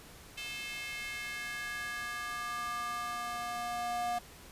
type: tone with high-pass filter sweep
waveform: square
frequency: 238.4 Hz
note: A#3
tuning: 39 cents sharp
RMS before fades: -38 dBFS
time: 0.37-4.19 s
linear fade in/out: 10 ms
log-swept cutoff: 2700 to 710 Hz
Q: 3.3
effects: pink hiss -53 dBFS RMS until 4.51 s + resampled to 32000 Hz